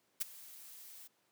blue noise with ADSR envelope, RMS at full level -33 dBFS, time 0.2-1.08 s, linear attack 16 ms, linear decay 15 ms, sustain -20 dB, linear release 17 ms, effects pink hiss -75 dBFS RMS until 1.31 s + high-pass 200 Hz 12 dB/octave

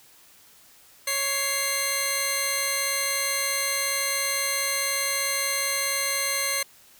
10% pulse tone pair together, 554.4 / 2093 Hz, C#5 / C7, 0 / 0 cents, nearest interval octave + major seventh, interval 2300 cents, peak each -21 / -16 dBFS, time 1.07-6.63 s, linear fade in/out 5 ms, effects white hiss -54 dBFS RMS until 6.99 s

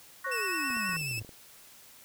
sine chord, F# major, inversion second, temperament equal, 1108.7 / 1480 / 1864.7 Hz, C#6 / F#6 / A#6, 0 / 0 / 0 cents, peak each -36 dBFS, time 0.24-0.97 s, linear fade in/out 10 ms
triangle exponential sweep, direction down, 550 to 103.83 Hz, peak -35 dBFS, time 0.26-1.23 s, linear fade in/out 10 ms
sawtooth tone with vibrato, 2637 Hz, E7, in tune, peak -30 dBFS, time 0.31-1.2 s, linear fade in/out 10 ms, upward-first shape triangle, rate 9.2 Hz, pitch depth 40 cents each way
clicks, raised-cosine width 2 ms, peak -35 dBFS, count 11, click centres 0.704 / 0.769 / 0.894 / 0.935 / 0.968 / 1.014 / 1.113 / 1.178 / 1.216 / 1.248 / 1.292 s
effects white hiss -54 dBFS RMS until 2.04 s

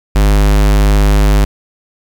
square tone, 50.8 Hz, G#1, 38 cents flat, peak -7 dBFS, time 0.15-1.45 s, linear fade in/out 10 ms, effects 7-bit

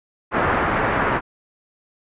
white low-pass noise, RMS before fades -20 dBFS, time 0.31-1.21 s, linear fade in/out 50 ms, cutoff 1700 Hz, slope 24 dB/octave, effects resampled to 8000 Hz

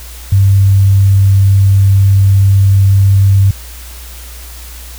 sine tone, 98 Hz, G2, in tune, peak -4 dBFS, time 0.32-3.51 s, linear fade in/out 5 ms, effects added 60 Hz sine -28 dBFS peak until 4.98 s + white hiss -33 dBFS RMS until 4.98 s

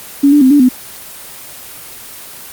sine tone with pitch steps, 281.4 / 293 / 259.6 / 289.9 / 252.9 Hz, C#4 / D4 / C4 / D4 / B3, +26 / -4 / -13 / -22 / +41 cents, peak -4 dBFS, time 0.23-0.69 s, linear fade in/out 10 ms, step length 92 ms, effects white hiss -31 dBFS RMS until 2.52 s + Opus 24 kbps

